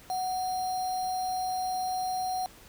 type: tone with sample-and-hold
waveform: sine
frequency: 741 Hz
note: F#5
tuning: 2 cents sharp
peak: -28 dBFS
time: 0.1-2.46 s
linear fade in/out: 0 ms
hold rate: 4900 Hz
effects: added 60 Hz sine -63 dBFS peak until 2.68 s + pink hiss -53 dBFS RMS until 2.68 s